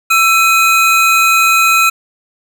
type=tone pair together; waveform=square; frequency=1333.9 / 2510 Hz; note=E6 / D#7; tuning=+20 / +15 cents; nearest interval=major seventh; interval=1095 cents; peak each=-11 dBFS; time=0.1-1.9 s; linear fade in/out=10 ms; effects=none